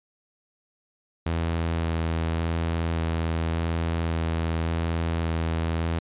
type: tone with vibrato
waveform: sawtooth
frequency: 82.41 Hz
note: E2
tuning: in tune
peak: -20 dBFS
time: 1.26-5.99 s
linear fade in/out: 5 ms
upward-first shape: square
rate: 0.88 Hz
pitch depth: 10 cents each way
effects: resampled to 8000 Hz